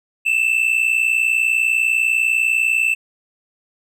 triangle tone pair together, 2620 / 2680 Hz, E7 / E7, -11 / +28 cents, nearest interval unison, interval 39 cents, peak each -16 dBFS, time 0.25-2.95 s, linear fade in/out 20 ms, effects none

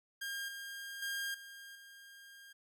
sawtooth tone with level steps, 1611 Hz, G6, 47 cents sharp, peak -35 / -40 / -33 / -46 / -50 dBFS, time 0.21-2.53 s, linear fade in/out 10 ms, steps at 0.48 / 1.02 / 1.34 / 1.75 s, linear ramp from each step 5 ms, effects none

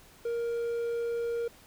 triangle tone, 468.6 Hz, A#4, 9 cents sharp, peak -27 dBFS, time 0.25-1.48 s, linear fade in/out 5 ms, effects pink hiss -56 dBFS RMS until 1.66 s

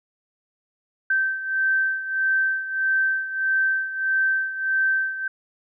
sine beating tone pair, 1553 / 1554.6 Hz, G6 / G6, -17 / -15 cents, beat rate 1.6 Hz, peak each -21 / -26 dBFS, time 1.1-5.28 s, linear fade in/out 5 ms, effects none

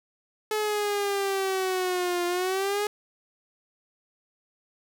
sawtooth exponential two-way sweep, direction down then up, 430.3 to 349.2 to 420.6 Hz, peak -21 dBFS, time 0.51-2.87 s, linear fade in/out 2 ms, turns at 2.26 s, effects none

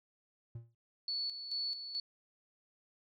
triangle tone with exponential decay, 116.4 Hz, A#2, 2 cents flat, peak -37 dBFS, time 0.55-0.75 s, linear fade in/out 5 ms, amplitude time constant 43 ms
sine tone with tremolo, 4435 Hz, C#8, in tune, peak -34 dBFS, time 1.08-2 s, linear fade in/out 2 ms, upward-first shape square, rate 2.3 Hz, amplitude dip 60%
effects none

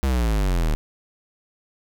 square exponential sweep, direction down, 69.3 to 36.79 Hz, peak -19 dBFS, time 0.03-0.75 s, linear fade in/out 0 ms, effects none

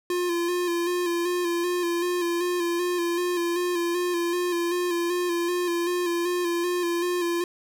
square tone with vibrato, 349.2 Hz, F4, in tune, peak -24 dBFS, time 0.1-7.44 s, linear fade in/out 2 ms, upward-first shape square, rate 2.6 Hz, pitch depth 31 cents each way, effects none

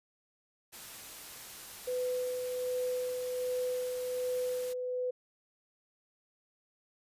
white noise, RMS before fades -47 dBFS, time 0.72-4.74 s, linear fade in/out 20 ms
sine tone with tremolo, 501 Hz, B4, 25 cents sharp, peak -30 dBFS, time 1.87-5.11 s, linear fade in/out 10 ms, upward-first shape sine, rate 1.3 Hz, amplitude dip 35%
effects resampled to 32000 Hz

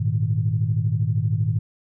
sine chord, Ab suspended second, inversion none, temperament equal, 103.83 / 116.54 / 155.56 Hz, Ab2 / Bb2 / Eb3, 0 / 0 / 0 cents, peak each -22 / -22 / -25 dBFS, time 0-1.59 s, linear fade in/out 10 ms, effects tanh soft clip ceiling -9 dBFS

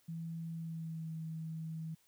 sine tone with pitch glide, 164.8 to 160.66 Hz, E3 to E3, 0 to -44 cents, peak -39 dBFS, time 0.08-1.95 s, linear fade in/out 10 ms, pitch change -44 cents, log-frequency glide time 0.5-1.12 s, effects white hiss -71 dBFS RMS until 2.07 s

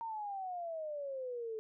sine exponential sweep, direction down, 927 to 432 Hz, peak -38 dBFS, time 0.01-1.59 s, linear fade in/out 0 ms, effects none

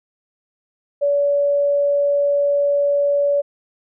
sine tone, 571 Hz, D5, 49 cents flat, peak -14 dBFS, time 1.01-3.42 s, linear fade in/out 20 ms, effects none

